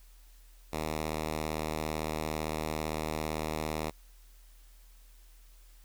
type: tone with vibrato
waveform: 5% pulse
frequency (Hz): 77.78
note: D#2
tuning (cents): 0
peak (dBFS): -21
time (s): 0.72-3.91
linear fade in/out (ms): 20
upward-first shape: sine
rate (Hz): 15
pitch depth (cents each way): 13
effects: added 40 Hz sine -53 dBFS peak until 5.84 s + white hiss -64 dBFS RMS until 5.84 s